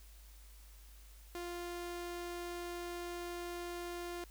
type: tone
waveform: sawtooth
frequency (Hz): 349.2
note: F4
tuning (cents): 0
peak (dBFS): -37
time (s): 1.35-4.24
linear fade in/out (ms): 0
effects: added 51 Hz sine -54 dBFS peak until 4.3 s + white hiss -63 dBFS RMS until 4.3 s